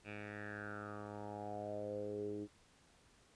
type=tone with low-pass filter sweep; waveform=10% pulse; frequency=103.83 Hz; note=G#2; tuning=in tune; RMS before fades=-45 dBFS; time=0.04-2.48 s; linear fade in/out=50 ms; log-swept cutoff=2500 to 340 Hz; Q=6; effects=pink hiss -68 dBFS RMS until 3.35 s + resampled to 22050 Hz